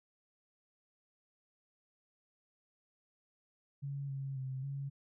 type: tone with pitch steps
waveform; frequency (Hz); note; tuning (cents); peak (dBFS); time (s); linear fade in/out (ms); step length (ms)
sine; 140 / 136.4 / 131.6 / 138.8; C#3 / C#3 / C3 / C#3; +18 / -28 / +10 / +3; -37; 3.82-4.9; 20; 270
effects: none